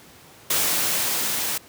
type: noise with level ramp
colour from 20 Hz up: white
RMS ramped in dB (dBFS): -21 to -26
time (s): 0.5-1.58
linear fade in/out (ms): 5
effects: pink hiss -48 dBFS RMS until 1.68 s + high-pass 100 Hz 12 dB/octave